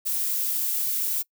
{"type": "noise", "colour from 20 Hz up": "violet", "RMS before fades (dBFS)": -26, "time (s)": [0.05, 1.23], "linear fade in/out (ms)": 20, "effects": ["noise-tail reverb RT60 0.1 s tail -24 dB re dry"]}